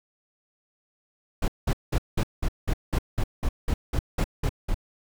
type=noise bursts; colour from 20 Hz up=brown; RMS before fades=-23 dBFS; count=14; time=1.42-4.744 s; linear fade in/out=5 ms; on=61 ms; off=190 ms; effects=none